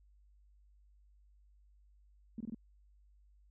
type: tone bursts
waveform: sine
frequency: 223.6 Hz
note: A3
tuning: 28 cents sharp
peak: -38 dBFS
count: 4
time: 2.38-2.546 s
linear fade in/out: 2 ms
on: 25 ms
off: 22 ms
effects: added 50 Hz sine -62 dBFS peak until 3.5 s